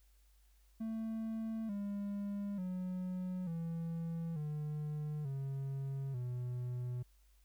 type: tone with pitch steps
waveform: triangle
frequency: 222.8 / 202 / 183.07 / 165.95 / 150.43 / 136.36 / 123.61 Hz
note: A3 / G#3 / F#3 / E3 / D3 / C#3 / B2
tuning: +22 / -48 / -18 / +12 / +42 / -28 / +2 cents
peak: -35 dBFS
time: 0.8-7.03 s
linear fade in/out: 10 ms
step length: 890 ms
effects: added 50 Hz sine -64 dBFS peak until 7.44 s + white hiss -75 dBFS RMS until 7.44 s